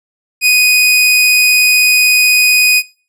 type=tone; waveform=sawtooth; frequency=2489 Hz; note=D#7; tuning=in tune; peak=-3 dBFS; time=0.41-2.83 s; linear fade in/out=50 ms; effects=noise-tail reverb RT60 0.4 s tail -22 dB re dry + resampled to 32000 Hz